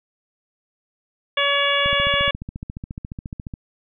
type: harmonic tone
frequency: 566 Hz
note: C#5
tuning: 36 cents sharp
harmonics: 1 / 2 / 3 / 4 / 5 / 6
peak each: -24 / -24 / -24 / -24 / -24 / -24 dBFS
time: 1.37-2.31 s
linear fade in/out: 5 ms
type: click train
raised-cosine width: 5 ms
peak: -18 dBFS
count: 25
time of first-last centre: 1.86-3.538 s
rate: 14.3 Hz
effects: none